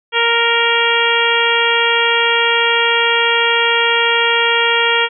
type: harmonic tone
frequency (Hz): 466.2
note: A#4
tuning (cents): 0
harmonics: 1 / 2 / 3 / 4 / 5 / 6 / 7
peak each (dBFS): -19 / -19 / -19 / -19 / -19 / -19 / -19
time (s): 0.12-5.09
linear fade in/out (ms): 50
effects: none